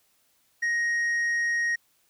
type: tone with tanh clipping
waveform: sine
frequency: 1875 Hz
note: A#6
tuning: 10 cents sharp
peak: -24 dBFS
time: 0.62-1.76 s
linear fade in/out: 10 ms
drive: 4 dB
effects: white hiss -67 dBFS RMS until 2.09 s